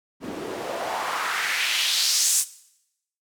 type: noise with band-pass filter sweep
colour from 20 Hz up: white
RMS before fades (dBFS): -25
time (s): 0.2-2.45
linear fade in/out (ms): 50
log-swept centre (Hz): 240 to 8600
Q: 2
effects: noise-tail reverb RT60 0.8 s tail -18 dB re dry